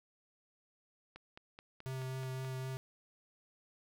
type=click train; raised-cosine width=0.3 ms; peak=-34 dBFS; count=7; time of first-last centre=1.16-2.448 s; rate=4.66 Hz
type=tone with vibrato; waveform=square; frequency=130.81 Hz; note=C3; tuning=in tune; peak=-39 dBFS; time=1.86-2.77 s; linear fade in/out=0 ms; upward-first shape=triangle; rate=3.9 Hz; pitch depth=13 cents each way
effects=none